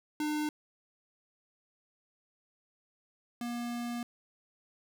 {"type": "tone pair in turn", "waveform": "square", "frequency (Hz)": [301.5, 238.8], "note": ["D4", "A#3"], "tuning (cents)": [46, 42], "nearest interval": "major third", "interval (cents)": 404, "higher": "first", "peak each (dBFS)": [-31, -35], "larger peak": "first", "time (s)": [[0.2, 0.49], [3.41, 4.03]], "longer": "second", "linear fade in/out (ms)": 2, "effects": []}